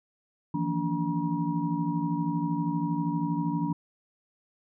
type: tone cluster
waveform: sine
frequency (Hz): 160.1 / 172.7 / 232.5 / 288.2 / 957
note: D#3 / F3 / A#3 / D4 / A#5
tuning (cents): +50 / -19 / -4 / -33 / +45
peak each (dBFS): -32 / -31 / -36 / -30 / -35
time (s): 0.54-3.73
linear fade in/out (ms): 5
effects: none